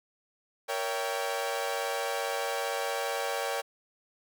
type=chord; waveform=sawtooth; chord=A# diminished seventh; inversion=none; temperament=equal with one note detuned; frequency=466.2 / 561.8 / 659.3 / 784 Hz; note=A#4 / C#5 / E5 / G5; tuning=0 / +23 / 0 / 0 cents; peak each=-32 / -30 / -36 / -31 dBFS; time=0.68-3.62 s; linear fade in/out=20 ms; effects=none